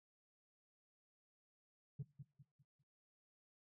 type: tone with echo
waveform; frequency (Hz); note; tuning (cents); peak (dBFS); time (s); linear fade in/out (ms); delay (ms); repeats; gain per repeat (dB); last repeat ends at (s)
sine; 140.9; C#3; +29; -39; 1.99-2.03; 10; 200; 4; -9; 2.83
effects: noise-tail reverb RT60 0.3 s tail -18 dB re dry + tanh soft clip ceiling -40 dBFS